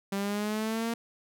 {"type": "exponential sweep", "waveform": "sawtooth", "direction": "up", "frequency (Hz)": [196, 233.1], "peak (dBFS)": -25, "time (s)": [0.12, 0.94], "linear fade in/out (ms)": 5, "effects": []}